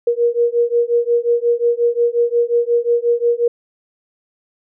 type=beating tone pair; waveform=sine; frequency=471.3 / 476.9 Hz; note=A#4 / A#4; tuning=+19 / +39 cents; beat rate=5.6 Hz; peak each=-16 dBFS; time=0.07-3.48 s; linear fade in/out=5 ms; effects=none

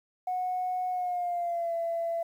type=tone with pitch glide; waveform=sine; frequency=733 to 672.2 Hz; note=F#5 to E5; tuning=-16 to +34 cents; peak=-27 dBFS; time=0.27-2.23 s; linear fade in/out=5 ms; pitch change=-150 cents; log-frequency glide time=0.9-1.74 s; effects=tanh soft clip ceiling -23 dBFS + 10-bit

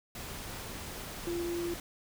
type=tone in noise; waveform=sine; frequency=344.2 Hz; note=F4; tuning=25 cents flat; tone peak=-32 dBFS; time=1.27-1.74 s; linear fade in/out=2 ms; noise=pink; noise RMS=-42 dBFS; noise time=0.15-1.8 s; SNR=+7 dB; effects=none

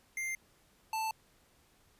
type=tone pair in turn; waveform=square; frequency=2099 / 882.5 Hz; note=C7 / A5; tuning=+5 / +5 cents; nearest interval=octave + minor third; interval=1500 cents; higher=first; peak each=-35 / -33 dBFS; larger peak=second; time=0.17-0.35 / 0.93-1.11 s; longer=neither; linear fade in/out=2 ms; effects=pink hiss -67 dBFS RMS until 1.99 s + resampled to 32000 Hz

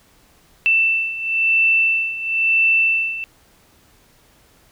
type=beating tone pair; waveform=sine; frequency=2666 / 2666.99 Hz; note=E7 / E7; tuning=+19 / +20 cents; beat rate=0.99 Hz; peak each=-20 / -16 dBFS; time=0.66-3.24 s; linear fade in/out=0 ms; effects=pink hiss -54 dBFS RMS until 4.71 s

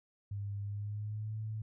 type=tone with pitch glide; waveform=sine; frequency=101 to 108.88 Hz; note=G#2 to A2; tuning=-48 to -18 cents; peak=-36 dBFS; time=0.31-1.62 s; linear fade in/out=5 ms; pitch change=+130 cents; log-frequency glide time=0.62-1.37 s; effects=none

